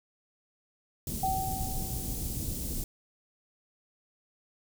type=band-stop noise; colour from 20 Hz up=pink; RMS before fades=-34 dBFS; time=1.07-2.84 s; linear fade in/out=2 ms; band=250 to 8000 Hz; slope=12 dB/octave
type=tone with exponential decay; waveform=sine; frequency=764 Hz; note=G5; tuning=45 cents flat; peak=-25 dBFS; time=1.23-2.43 s; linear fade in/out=5 ms; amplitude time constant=260 ms
effects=none